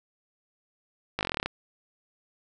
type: slowing click train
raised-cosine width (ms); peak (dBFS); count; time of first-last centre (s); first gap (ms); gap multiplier
0.3; -12; 12; 1.19-1.46; 19; 1.05
effects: none